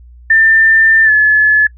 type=tone with pitch glide; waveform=sine; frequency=1790 to 1717.1 Hz; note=A6 to A6; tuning=+29 to -43 cents; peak=-5 dBFS; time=0.3-1.67 s; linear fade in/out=5 ms; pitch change=-72 cents; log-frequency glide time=1.04-1.11 s; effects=noise-tail reverb RT60 0.1 s tail -25 dB re dry + added 60 Hz sine -35 dBFS peak until 1.77 s